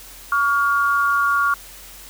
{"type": "tone pair together", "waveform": "sine", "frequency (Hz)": [1131.3, 1410], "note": ["C#6", "F6"], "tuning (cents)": [35, 16], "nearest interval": "major third", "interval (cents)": 381, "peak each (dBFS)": -18, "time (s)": [0.32, 1.54], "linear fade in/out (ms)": 2, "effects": ["added 44 Hz sine -46 dBFS peak until 2.09 s", "white hiss -41 dBFS RMS until 2.09 s"]}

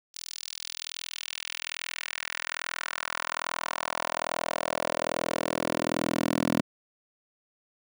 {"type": "tone with high-pass filter sweep", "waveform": "10% pulse", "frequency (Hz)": 41.2, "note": "E1", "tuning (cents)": 0, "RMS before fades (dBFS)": -32, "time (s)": [0.14, 6.61], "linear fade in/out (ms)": 10, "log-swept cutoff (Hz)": [5100, 250], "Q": 1.7, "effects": []}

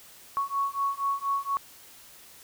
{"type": "beating tone pair", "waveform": "sine", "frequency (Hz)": [1108.7, 1112.9], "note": ["C#6", "C#6"], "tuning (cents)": [0, 6], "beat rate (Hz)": 4.2, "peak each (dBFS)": -29, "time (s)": [0.37, 1.57], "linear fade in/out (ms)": 0, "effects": ["white hiss -51 dBFS RMS until 2.43 s"]}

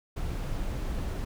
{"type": "noise", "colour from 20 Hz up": "brown", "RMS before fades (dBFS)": -32, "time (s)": [0.16, 1.25], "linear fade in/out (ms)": 10, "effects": []}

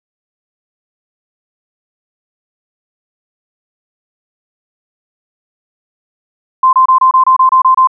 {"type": "tone bursts", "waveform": "sine", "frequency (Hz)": 1040, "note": "C6", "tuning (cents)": -11, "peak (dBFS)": -4, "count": 10, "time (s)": [6.63, 7.873], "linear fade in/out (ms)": 5, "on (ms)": 100, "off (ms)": 27, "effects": []}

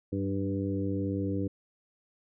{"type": "harmonic tone with a mistuned harmonic", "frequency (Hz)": 98, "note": "G2", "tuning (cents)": 0, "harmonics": [1, 2, 3, 4, 5], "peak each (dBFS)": [-33, -35, -32, -39, -38], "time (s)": [0.12, 1.48], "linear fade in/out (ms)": 10, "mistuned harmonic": 2, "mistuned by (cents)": -35, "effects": []}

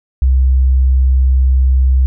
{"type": "tone", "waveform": "sine", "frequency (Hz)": 65, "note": "C2", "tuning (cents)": -11, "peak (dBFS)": -7, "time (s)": [0.22, 2.06], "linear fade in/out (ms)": 0, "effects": []}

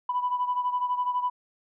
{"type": "beating tone pair", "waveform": "sine", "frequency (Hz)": [987.8, 999.8], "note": ["B5", "B5"], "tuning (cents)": [0, 21], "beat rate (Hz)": 12, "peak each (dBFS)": [-25, -30], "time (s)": [0.09, 1.3], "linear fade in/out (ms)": 5, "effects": ["tanh soft clip ceiling -18 dBFS"]}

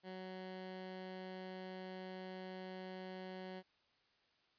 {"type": "tone", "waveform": "15% pulse", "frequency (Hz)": 186.2, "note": "F#3", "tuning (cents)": 11, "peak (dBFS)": -40, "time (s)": [0.03, 3.63], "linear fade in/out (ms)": 50, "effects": ["white hiss -75 dBFS RMS until 4.58 s", "resampled to 11025 Hz"]}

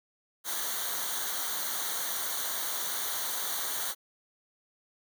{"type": "noise with comb filter", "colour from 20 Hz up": "white", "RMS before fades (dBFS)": -33, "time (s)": [0.44, 3.95], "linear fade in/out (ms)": 50, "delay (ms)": 0.39, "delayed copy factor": -0.8, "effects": []}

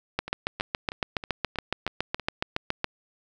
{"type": "two click trains", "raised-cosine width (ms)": 0.3, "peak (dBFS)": [-20, -9], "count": [7, 20], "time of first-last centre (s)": [[0.28, 2.197], [0.19, 2.844]], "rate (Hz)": [3.13, 7.16], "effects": []}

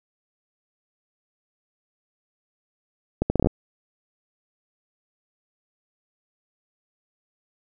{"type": "accelerating click train", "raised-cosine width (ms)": 2, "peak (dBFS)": -7, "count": 8, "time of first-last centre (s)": [3.22, 3.471], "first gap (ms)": 80, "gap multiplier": 0.71, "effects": []}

